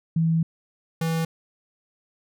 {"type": "tone pair in turn", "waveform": ["sine", "square"], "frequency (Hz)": [163.4, 163.4], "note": ["E3", "E3"], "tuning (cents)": [-15, -15], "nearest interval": "unison", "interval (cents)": 0, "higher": "neither", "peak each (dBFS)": [-18, -23], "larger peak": "first", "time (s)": [[0.16, 0.43], [1.01, 1.25]], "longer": "first", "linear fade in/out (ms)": 5, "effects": []}